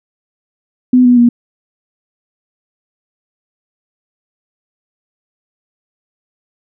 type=tone with pitch steps; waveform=sine; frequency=251.5 / 245.8 / 239 Hz; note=B3 / B3 / A#3; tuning=+32 / -8 / +43 cents; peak=-4 dBFS; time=0.93-1.29 s; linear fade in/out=5 ms; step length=120 ms; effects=none